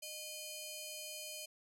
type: ring-modulated tone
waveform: 10% pulse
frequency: 1843 Hz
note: A#6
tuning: 20 cents flat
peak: -32 dBFS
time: 0.02-1.46 s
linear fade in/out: 10 ms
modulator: 1230 Hz
effects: none